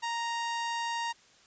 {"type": "tone", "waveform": "sawtooth", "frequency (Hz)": 932.3, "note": "A#5", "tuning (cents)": 0, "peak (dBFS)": -27, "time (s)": [0.02, 1.13], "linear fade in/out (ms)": 20, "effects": ["white hiss -60 dBFS RMS until 1.46 s", "resampled to 16000 Hz"]}